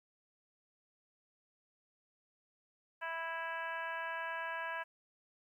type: harmonic tone with a mistuned harmonic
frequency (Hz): 329.1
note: E4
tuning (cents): -3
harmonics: 2 / 3 / 4 / 5 / 6 / 7 / 8 / 9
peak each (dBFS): -46 / -42 / -50 / -41 / -54 / -52 / -50 / -56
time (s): 3.01-4.84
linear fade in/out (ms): 20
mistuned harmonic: 9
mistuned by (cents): +16
effects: 12-bit